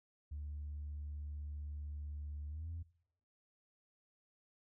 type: tone with pitch glide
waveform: sine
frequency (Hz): 73.7 to 83.2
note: D2 to E2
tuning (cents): +7 to +17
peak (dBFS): -40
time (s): 0.31-2.83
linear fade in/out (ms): 10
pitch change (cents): +210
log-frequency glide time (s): 2.48-2.7
effects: noise-tail reverb RT60 0.7 s tail -21 dB re dry + tanh soft clip ceiling -38 dBFS